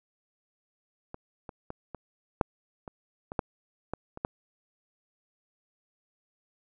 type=clicks; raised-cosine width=1 ms; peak=-25 / -26 / -23 / -24 / -8 / -26 / -23 / -12 / -18 / -26 / -14 dBFS; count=11; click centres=1.144 / 1.492 / 1.704 / 1.947 / 2.412 / 2.878 / 3.319 / 3.392 / 3.936 / 4.174 / 4.249 s; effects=none